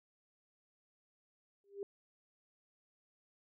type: tone with exponential growth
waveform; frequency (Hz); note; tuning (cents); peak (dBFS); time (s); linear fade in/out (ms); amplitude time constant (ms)
sine; 400; G4; +35; -35; 1.64-1.83; 1; 41
effects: none